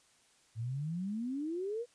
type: exponential sweep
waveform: sine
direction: up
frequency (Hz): 107.3 to 493.9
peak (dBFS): -34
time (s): 0.55-1.86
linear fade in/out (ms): 50
effects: white hiss -67 dBFS RMS until 1.94 s + resampled to 22050 Hz